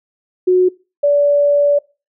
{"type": "tone pair in turn", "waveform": "sine", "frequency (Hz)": [366, 577], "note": ["F#4", "D5"], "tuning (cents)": [-19, -31], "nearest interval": "minor sixth", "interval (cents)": 788, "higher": "second", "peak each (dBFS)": [-8, -9], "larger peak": "first", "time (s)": [[0.47, 0.69], [1.03, 1.79]], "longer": "second", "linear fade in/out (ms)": 10, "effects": ["noise-tail reverb RT60 0.3 s tail -22 dB re dry"]}